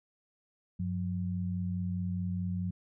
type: tone pair together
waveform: sine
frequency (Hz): 95.24 / 180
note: G2 / F#3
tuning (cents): -49 / -47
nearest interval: major seventh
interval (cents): 1102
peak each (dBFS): -34 / -33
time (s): 0.79-2.71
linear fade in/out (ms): 10
effects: none